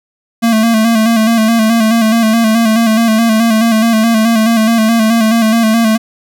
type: tone with vibrato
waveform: square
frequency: 224.7 Hz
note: A3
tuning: 37 cents sharp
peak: -8 dBFS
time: 0.42-5.98 s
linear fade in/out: 20 ms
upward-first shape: square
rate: 4.7 Hz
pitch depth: 45 cents each way
effects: none